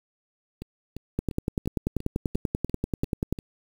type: two click trains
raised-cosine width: 3 ms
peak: -23 / -12 dBFS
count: 9 / 23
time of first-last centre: 0.62-3.388 / 1.19-3.326 s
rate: 2.89 / 10.3 Hz
effects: 7-bit